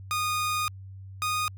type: tone pair in turn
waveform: sawtooth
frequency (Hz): 1231 / 1236.2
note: D#6 / D#6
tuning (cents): -19 / -12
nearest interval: unison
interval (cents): 7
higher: second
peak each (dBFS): -22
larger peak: neither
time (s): 0.11-0.68 / 1.22-1.48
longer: first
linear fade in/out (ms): 0
effects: added 96 Hz sine -40 dBFS peak until 1.57 s